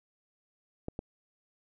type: clicks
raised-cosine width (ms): 2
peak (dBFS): -22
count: 2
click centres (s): 0.884 / 0.991
effects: none